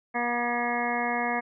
harmonic tone, 240 Hz, B3, 49 cents flat, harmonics 1 / 2 / 3 / 4 / 5 / 7 / 8 / 9, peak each -33 / -35 / -30 / -34 / -36 / -34 / -36 / -33 dBFS, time 0.14-1.41 s, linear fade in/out 20 ms, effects none

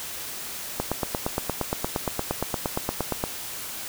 click train, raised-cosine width 1 ms, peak -10 dBFS, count 22, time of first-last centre 0.8-3.239 s, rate 8.61 Hz, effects white hiss -35 dBFS RMS until 3.88 s

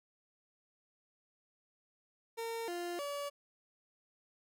30% pulse tone with pitch steps, 457.9 / 349 / 572 Hz, A#4 / F4 / D5, -31 / -1 / -46 cents, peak -35 dBFS, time 2.37-3.3 s, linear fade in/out 20 ms, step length 310 ms, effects none

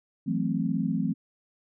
sine chord, F# half-diminished seventh, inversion third, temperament equal, 164.81 / 185 / 220 / 261.6 Hz, E3 / F#3 / A3 / C4, 0 / 0 / 0 / 0 cents, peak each -30 dBFS, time 0.26-1.14 s, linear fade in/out 20 ms, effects none

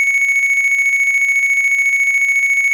triangle tone with tremolo, 2217 Hz, C#7, in tune, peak -8 dBFS, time 0-2.73 s, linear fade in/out 0 ms, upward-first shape square, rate 14 Hz, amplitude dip 40%, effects none

